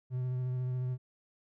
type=tone with vibrato; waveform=triangle; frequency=126.7 Hz; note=B2; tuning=45 cents sharp; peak=-29 dBFS; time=0.1-0.98 s; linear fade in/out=50 ms; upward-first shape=sine; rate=14 Hz; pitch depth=17 cents each way; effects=none